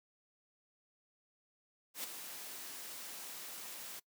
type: noise with ADSR envelope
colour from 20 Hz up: white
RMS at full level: -39 dBFS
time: 1.94-4 s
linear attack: 100 ms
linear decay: 5 ms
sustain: -8 dB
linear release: 12 ms
effects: noise-tail reverb RT60 0.1 s tail -22 dB re dry + high-pass 200 Hz 12 dB/octave